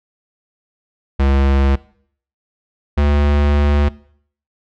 square tone pair in turn, 68.4 / 72.52 Hz, C#2 / D2, -23 / -21 cents, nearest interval minor second, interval 102 cents, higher second, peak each -12 dBFS, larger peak neither, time 1.19-1.76 / 2.97-3.89 s, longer second, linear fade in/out 10 ms, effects noise-tail reverb RT60 0.6 s tail -21 dB re dry + low-pass 3000 Hz 12 dB/octave

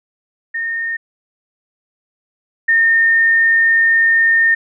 sine tone pair in turn, 1832 / 1824 Hz, A#6 / A#6, -31 / -38 cents, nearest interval unison, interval 7 cents, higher first, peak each -18 / -9 dBFS, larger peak second, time 0.54-0.97 / 2.68-4.55 s, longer second, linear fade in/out 10 ms, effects none

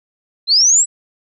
sine linear sweep, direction up, 3977 to 7950 Hz, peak -8 dBFS, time 0.47-0.86 s, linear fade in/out 50 ms, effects none

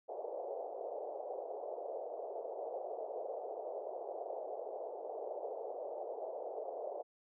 white band-pass noise, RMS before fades -43 dBFS, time 0.08-7.03 s, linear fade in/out 20 ms, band 420 to 720 Hz, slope 48 dB/octave, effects none

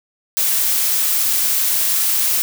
blue noise, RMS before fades -17 dBFS, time 0.37-2.42 s, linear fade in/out 0 ms, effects none

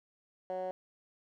15% pulse tone with band-pass filter, 185 Hz, F#3, in tune, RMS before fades -37 dBFS, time 0.5-0.71 s, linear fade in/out 0 ms, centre 630 Hz, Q 4.7, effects none

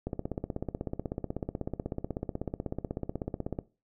click train, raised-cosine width 2 ms, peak -19 dBFS, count 58, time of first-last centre 0.07-3.589 s, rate 16.2 Hz, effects noise-tail reverb RT60 0.3 s tail -18 dB re dry

